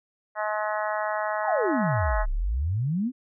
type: harmonic tone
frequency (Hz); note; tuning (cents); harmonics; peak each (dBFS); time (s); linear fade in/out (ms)
212.5; G#3; +40; 3 / 4 / 5 / 6 / 7 / 8 / 9; -29 / -31 / -33 / -35 / -36 / -37 / -38; 0.35-2.26; 50
type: exponential two-way sweep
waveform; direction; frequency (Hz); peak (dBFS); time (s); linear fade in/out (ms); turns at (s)
sine; down then up; 987.8 to 31.08 to 269.5; -23; 1.43-3.12; 50; 2.29
effects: none